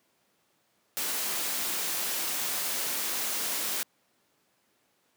white noise, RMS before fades -31 dBFS, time 0.97-3.83 s, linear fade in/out 0 ms, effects pink hiss -70 dBFS RMS until 5.16 s + high-pass 200 Hz 12 dB/octave

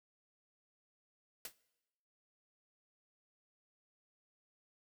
white noise with exponential decay, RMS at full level -40 dBFS, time 1.45-1.55 s, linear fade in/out 2 ms, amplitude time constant 20 ms, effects noise-tail reverb RT60 1.0 s tail -21 dB re dry

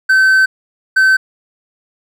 triangle tone pair in turn, 1537 / 1537 Hz, G6 / G6, -35 / -35 cents, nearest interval unison, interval 0 cents, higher neither, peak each -5 dBFS, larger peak neither, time 0.09-0.46 / 0.96-1.17 s, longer first, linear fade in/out 10 ms, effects none

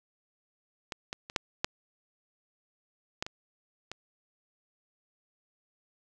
clicks, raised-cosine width 0.2 ms, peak -18 / -18 / -25 / -9 / -9 / -14 / -21 / -21 dBFS, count 8, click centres 0.922 / 1.129 / 1.299 / 1.362 / 1.645 / 3.225 / 3.265 / 3.916 s, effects none

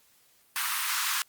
pink high-pass noise, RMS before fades -29 dBFS, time 0.56-1.22 s, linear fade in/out 0 ms, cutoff 1000 Hz, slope 48 dB/octave, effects white hiss -63 dBFS RMS until 1.28 s + Opus 48 kbps

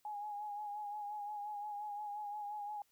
sine tone with vibrato, 830.6 Hz, G#5, in tune, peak -40 dBFS, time 0.05-2.82 s, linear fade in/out 2 ms, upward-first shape sine, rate 5.7 Hz, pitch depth 36 cents each way, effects white hiss -75 dBFS RMS until 2.91 s

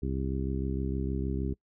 harmonic tone, 66.5 Hz, C2, 29 cents sharp, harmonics 1 / 2 / 3 / 4 / 5 / 6, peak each -32 / -35 / -37 / -38 / -39 / -40 dBFS, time 0.02-1.54 s, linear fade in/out 10 ms, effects noise-tail reverb RT60 0.1 s tail -24 dB re dry

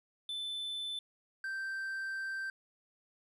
triangle tone pair in turn, 3520 / 1564.2 Hz, A7 / G6, 0 / -4 cents, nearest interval octave + major second, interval 1404 cents, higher first, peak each -35 / -34 dBFS, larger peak second, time 0.29-0.99 / 1.44-2.5 s, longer second, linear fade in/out 2 ms, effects resampled to 32000 Hz

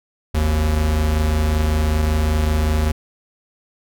square tone pair together, 51.73 / 77 Hz, G#1 / D#2, -6 / -17 cents, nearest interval perfect fifth, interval 689 cents, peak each -23 / -17 dBFS, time 0.34-2.92 s, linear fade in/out 10 ms, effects none

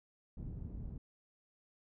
pink low-pass noise, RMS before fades -44 dBFS, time 0.37-0.98 s, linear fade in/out 5 ms, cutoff 180 Hz, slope 12 dB/octave, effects none

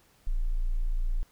sine tone, 28.68 Hz, A#0, 27 cents flat, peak -24 dBFS, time 0.27-1.23 s, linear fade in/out 0 ms, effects pink hiss -63 dBFS RMS until 1.31 s

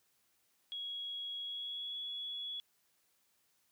sine tone with pitch glide, 3322 to 3376 Hz, G#7 to G#7, 0 to +28 cents, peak -39 dBFS, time 0.72-2.6 s, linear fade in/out 0 ms, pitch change +28 cents, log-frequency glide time 1.41-2 s, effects white hiss -75 dBFS RMS until 3.71 s + high-pass 60 Hz 12 dB/octave

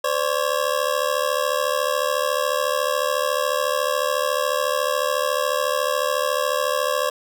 25% pulse ring-modulated tone, 549 Hz, C#5, 17 cents flat, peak -13 dBFS, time 0.04-7.1 s, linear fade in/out 5 ms, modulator 37 Hz, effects none

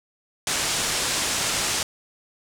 white low-pass noise, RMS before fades -25 dBFS, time 0.47-1.83 s, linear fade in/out 2 ms, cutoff 8700 Hz, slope 24 dB/octave, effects none

